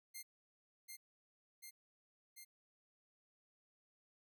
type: tone with echo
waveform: 5% pulse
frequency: 2107 Hz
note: C7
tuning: 12 cents sharp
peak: -37 dBFS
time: 0.14-0.23 s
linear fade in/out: 20 ms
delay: 740 ms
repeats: 3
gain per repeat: -2 dB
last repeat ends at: 2.45 s
effects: none